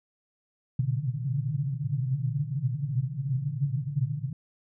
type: band-pass noise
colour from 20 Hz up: pink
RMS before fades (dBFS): -29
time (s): 0.79-4.33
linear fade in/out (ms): 5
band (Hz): 120 to 150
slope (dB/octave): 96
effects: none